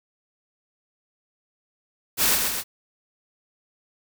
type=noise with echo; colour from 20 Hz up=white; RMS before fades=-20 dBFS; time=2.17-2.38 s; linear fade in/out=50 ms; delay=130 ms; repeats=2; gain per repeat=-4 dB; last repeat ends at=2.64 s; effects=none